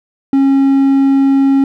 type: tone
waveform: triangle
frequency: 272.8 Hz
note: C#4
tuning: 28 cents flat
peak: -5 dBFS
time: 0.33-1.64 s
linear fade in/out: 2 ms
effects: none